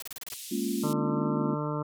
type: noise bursts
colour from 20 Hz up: white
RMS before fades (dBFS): -39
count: 7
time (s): 0-0.341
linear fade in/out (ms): 2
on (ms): 23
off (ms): 30
type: band-pass noise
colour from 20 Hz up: white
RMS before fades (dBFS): -42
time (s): 0.3-0.93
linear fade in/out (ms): 0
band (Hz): 2800 to 13000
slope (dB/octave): 24
type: chord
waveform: sine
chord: Bb minor seventh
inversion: third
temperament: equal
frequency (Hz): 207.7 / 233.1 / 277.2 / 349.2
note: Ab3 / Bb3 / Db4 / F4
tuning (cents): 0 / 0 / 0 / 0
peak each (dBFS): -33 / -32 / -33 / -34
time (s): 0.51-1.55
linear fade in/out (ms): 10
type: harmonic tone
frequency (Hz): 149.6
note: D3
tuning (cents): +32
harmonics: 1 / 2 / 3 / 4 / 6 / 7 / 8 / 9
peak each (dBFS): -32 / -35 / -37 / -38 / -40 / -40 / -41 / -42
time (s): 0.83-1.83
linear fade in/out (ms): 10
effects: none